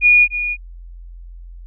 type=tone with echo; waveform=sine; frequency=2444 Hz; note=D#7; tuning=32 cents flat; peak=-7 dBFS; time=0.01-0.28 s; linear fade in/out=50 ms; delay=290 ms; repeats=1; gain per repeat=-11 dB; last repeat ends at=0.57 s; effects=added 43 Hz sine -33 dBFS peak until 1.66 s